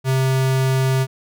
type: tone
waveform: square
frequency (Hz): 132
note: C3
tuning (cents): +16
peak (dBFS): -16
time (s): 0.04-1.07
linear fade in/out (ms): 50
effects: none